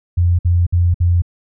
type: tone bursts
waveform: sine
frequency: 87.31 Hz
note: F2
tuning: in tune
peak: -10 dBFS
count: 4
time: 0.17-1.221 s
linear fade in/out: 10 ms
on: 220 ms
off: 57 ms
effects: none